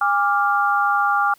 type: chord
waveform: sine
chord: D diminished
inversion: second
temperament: equal with one note detuned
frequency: 814.5 / 1174.7 / 1396.9 Hz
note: Ab5 / D6 / F6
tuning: -34 / 0 / 0 cents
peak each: -20 dBFS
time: 0.01-1.34 s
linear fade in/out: 5 ms
effects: white hiss -55 dBFS RMS until 1.38 s